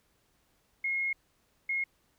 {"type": "tone bursts at uneven times", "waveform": "sine", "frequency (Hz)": 2156, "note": "C#7", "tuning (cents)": -49, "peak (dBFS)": -28, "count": 2, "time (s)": [[0.84, 1.13], [1.69, 1.84]], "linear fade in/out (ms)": 5, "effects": ["pink hiss -71 dBFS RMS until 2.18 s"]}